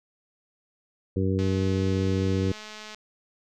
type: harmonic tone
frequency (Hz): 95.2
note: F#2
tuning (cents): +50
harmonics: 1 / 2 / 3 / 4 / 5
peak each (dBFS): -25 / -28 / -30 / -31 / -32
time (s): 1.16-2.52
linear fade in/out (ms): 5
type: click train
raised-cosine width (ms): 0.2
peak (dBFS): -24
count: 334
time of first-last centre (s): 1.39-2.946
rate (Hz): 214
effects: none